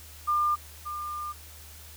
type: tone pair in turn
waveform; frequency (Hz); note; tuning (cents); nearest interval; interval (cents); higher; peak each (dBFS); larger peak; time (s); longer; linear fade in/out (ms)
sine; 1200 / 1200; D6 / D6; +37 / +37; unison; 0; neither; -22 / -32; first; 0.27-0.56 / 0.85-1.33; second; 20
effects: added 76 Hz sine -48 dBFS peak until 1.96 s + white hiss -49 dBFS RMS until 1.96 s